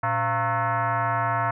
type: tone with frequency modulation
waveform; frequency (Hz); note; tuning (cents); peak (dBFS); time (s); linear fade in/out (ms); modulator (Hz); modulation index
sine; 116.54; A#2; 0; -21; 0.03-1.51; 5; 402; 3.6
effects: none